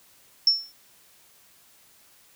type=tone with exponential decay; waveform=sine; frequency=5400 Hz; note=E8; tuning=41 cents sharp; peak=-12 dBFS; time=0.47-0.72 s; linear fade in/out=2 ms; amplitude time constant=53 ms; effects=white hiss -57 dBFS RMS until 2.35 s